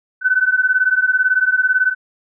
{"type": "beating tone pair", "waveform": "sine", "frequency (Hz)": [1500, 1518], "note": ["F#6", "F#6"], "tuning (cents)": [23, 44], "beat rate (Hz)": 18, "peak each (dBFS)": [-16, -15], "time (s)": [0.21, 1.95], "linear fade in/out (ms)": 50, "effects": []}